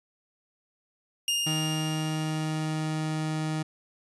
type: tone with exponential decay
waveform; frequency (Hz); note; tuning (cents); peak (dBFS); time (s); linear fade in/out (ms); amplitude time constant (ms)
sawtooth; 2824; F7; +19; -20; 1.28-3.31; 1; 440
type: tone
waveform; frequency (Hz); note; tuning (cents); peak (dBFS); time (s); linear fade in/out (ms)
30% pulse; 156.1; D#3; +6; -25; 1.46-3.63; 10
effects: resampled to 24000 Hz